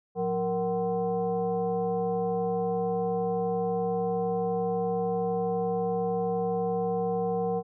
sine tone with frequency modulation, 466.2 Hz, A#4, in tune, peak -25 dBFS, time 0.15-7.63 s, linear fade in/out 50 ms, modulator 287 Hz, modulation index 1, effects none

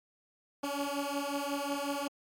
15% pulse beating tone pair, 280.4 / 285.9 Hz, C#4 / D4, +20 / -46 cents, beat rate 5.5 Hz, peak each -29 dBFS, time 0.63-2.08 s, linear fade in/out 10 ms, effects MP3 64 kbps

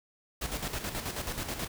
pink noise with tremolo, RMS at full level -34 dBFS, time 0.41-1.68 s, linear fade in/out 10 ms, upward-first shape square, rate 9.3 Hz, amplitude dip 55%, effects none

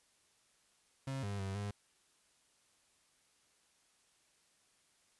35% pulse tone with pitch steps, 134.7 / 100.7 / 96.8 / 101.8 Hz, C#3 / G2 / G2 / G#2, -49 / +47 / -21 / -34 cents, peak -36 dBFS, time 1.07-1.71 s, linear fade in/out 5 ms, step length 160 ms, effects white hiss -72 dBFS RMS until 5.19 s + resampled to 24000 Hz

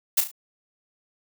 blue noise with echo, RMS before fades -18 dBFS, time 0.17-0.21 s, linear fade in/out 10 ms, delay 35 ms, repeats 3, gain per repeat -8 dB, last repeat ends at 0.315 s, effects none

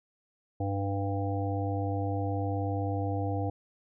harmonic tone, 99.1 Hz, G2, 19 cents sharp, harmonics 1 / 3 / 5 / 7 / 8, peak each -30 / -35 / -37 / -38 / -39 dBFS, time 0.6-3.5 s, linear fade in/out 5 ms, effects none

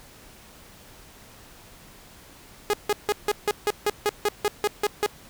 sawtooth tone bursts, 415.3 Hz, G#4, in tune, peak -16 dBFS, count 13, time 2.7-5.062 s, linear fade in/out 0 ms, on 34 ms, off 160 ms, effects pink hiss -49 dBFS RMS until 5.29 s

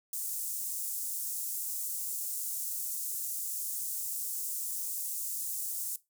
pink high-pass noise, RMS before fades -36 dBFS, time 0.13-5.96 s, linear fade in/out 2 ms, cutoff 7700 Hz, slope 24 dB/octave, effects noise-tail reverb RT60 0.2 s tail -18 dB re dry

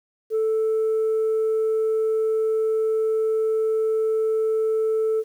sine tone, 440 Hz, A4, in tune, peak -17 dBFS, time 0.3-5.24 s, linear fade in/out 50 ms, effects tanh soft clip ceiling -17 dBFS + 9-bit

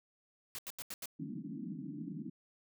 white noise bursts, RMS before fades -43 dBFS, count 5, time 0.55-1.057 s, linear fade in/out 0 ms, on 35 ms, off 83 ms
pink band-pass noise, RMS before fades -43 dBFS, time 1.19-2.3 s, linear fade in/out 10 ms, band 150 to 320 Hz, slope 96 dB/octave
effects none

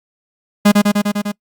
45% pulse tone with echo, 205.8 Hz, G#3, 16 cents flat, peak -6 dBFS, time 0.65-0.72 s, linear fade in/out 10 ms, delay 100 ms, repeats 6, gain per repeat -2 dB, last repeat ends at 1.32 s, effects noise-tail reverb RT60 0.1 s tail -25 dB re dry + Opus 48 kbps

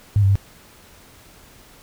sine tone with pitch steps, 102.7 / 97.4 / 98.9 Hz, G#2 / G2 / G2, -19 / -11 / +16 cents, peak -12 dBFS, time 0.16-0.355 s, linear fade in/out 0 ms, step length 65 ms, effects pink hiss -48 dBFS RMS until 1.82 s

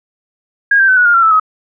sine tone with pitch steps, 1632 / 1574.6 / 1519.2 / 1465.8 / 1414.2 / 1364.4 / 1316.4 / 1270.1 Hz, G#6 / G6 / F#6 / F#6 / F6 / F6 / E6 / D#6, -31 / +7 / +45 / -17 / +21 / -41 / -3 / +35 cents, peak -6 dBFS, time 0.71-1.398 s, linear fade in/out 5 ms, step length 86 ms, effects none

